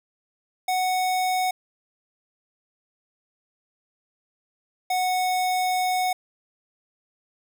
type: tone pair in turn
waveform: square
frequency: 740 / 736.6 Hz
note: F#5 / F#5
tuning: 0 / -8 cents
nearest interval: unison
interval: 8 cents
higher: first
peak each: -22 dBFS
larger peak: neither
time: 0.68-1.51 / 4.9-6.13 s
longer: second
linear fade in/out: 5 ms
effects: none